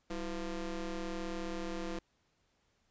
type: ring-modulated tone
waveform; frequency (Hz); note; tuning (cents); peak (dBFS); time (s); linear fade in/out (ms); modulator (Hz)
25% pulse; 174.61; F3; 0; -30; 0.1-1.99; 5; 155
effects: pink hiss -75 dBFS RMS until 2.9 s + resampled to 16000 Hz